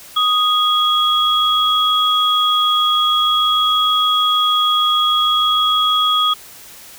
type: tone pair together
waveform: sine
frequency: 1244.5 / 3322 Hz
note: D#6 / G#7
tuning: 0 / 0 cents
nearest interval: octave + perfect fourth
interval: 1700 cents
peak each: -15 dBFS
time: 0.16-6.34 s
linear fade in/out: 10 ms
effects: white hiss -39 dBFS RMS until 6.98 s